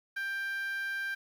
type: tone with high-pass filter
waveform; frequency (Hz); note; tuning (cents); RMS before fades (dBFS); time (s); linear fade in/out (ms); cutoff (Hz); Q
10% pulse; 790; G5; +13; -35; 0.16-1.15; 10; 1600; 9.8
effects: 11-bit